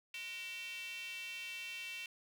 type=tone with high-pass filter; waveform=square; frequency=207.8 Hz; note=G#3; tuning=1 cent sharp; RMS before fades=-45 dBFS; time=0.14-2.06 s; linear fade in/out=2 ms; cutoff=2600 Hz; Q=6.7; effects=none